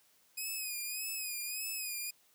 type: tone with vibrato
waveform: 5% pulse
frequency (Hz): 2502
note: D#7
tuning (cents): +9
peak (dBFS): -28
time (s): 0.37-2.11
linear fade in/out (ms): 10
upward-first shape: sine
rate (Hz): 1.7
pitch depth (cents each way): 70
effects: white hiss -68 dBFS RMS until 2.34 s + high-pass 100 Hz 12 dB/octave